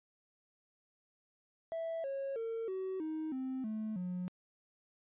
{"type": "tone with pitch steps", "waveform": "triangle", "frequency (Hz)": [658, 547, 454.6, 377.9, 314.1, 261.1, 217.1, 180.43], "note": ["E5", "C#5", "A#4", "F#4", "D#4", "C4", "A3", "F#3"], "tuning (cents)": [-3, -23, -43, 37, 16, -3, -23, -43], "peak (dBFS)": -33, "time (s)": [1.72, 4.28], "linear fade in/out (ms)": 0, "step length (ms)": 320, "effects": ["tanh soft clip ceiling -31 dBFS", "resampled to 8000 Hz"]}